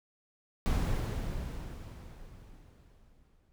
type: noise with exponential decay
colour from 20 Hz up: brown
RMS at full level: -27 dBFS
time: 0.66-3.52 s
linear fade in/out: 0 ms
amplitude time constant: 620 ms
effects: none